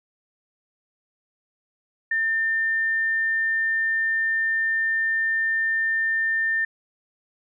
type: tone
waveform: sine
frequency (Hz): 1800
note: A6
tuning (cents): +39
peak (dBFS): -20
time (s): 2.11-6.65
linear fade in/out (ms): 5
effects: none